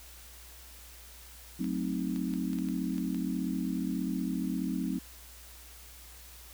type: chord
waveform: sine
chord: F# diminished seventh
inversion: none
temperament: equal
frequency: 185 / 220 / 261.6 / 311.1 Hz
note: F#3 / A3 / C4 / Eb4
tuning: 0 / 0 / 0 / 0 cents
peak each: -34 / -37 / -34 / -37 dBFS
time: 1.59-4.99 s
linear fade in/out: 10 ms
type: clicks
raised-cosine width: 0.2 ms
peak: -30 dBFS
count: 8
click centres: 1.643 / 2.161 / 2.338 / 2.532 / 2.587 / 2.687 / 2.981 / 3.146 s
effects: added 60 Hz sine -52 dBFS peak until 6.53 s + white hiss -52 dBFS RMS until 6.53 s